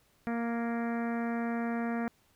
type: harmonic tone with a mistuned harmonic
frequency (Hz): 233.1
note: A#3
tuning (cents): 0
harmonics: 1 / 2 / 3 / 4 / 5 / 6 / 7 / 8 / 9 / 10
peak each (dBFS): -31 / -40 / -39 / -47 / -47 / -45 / -47 / -47 / -53 / -53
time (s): 0.27-2.08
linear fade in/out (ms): 0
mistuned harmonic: 7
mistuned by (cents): +25
effects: pink hiss -68 dBFS RMS until 2.35 s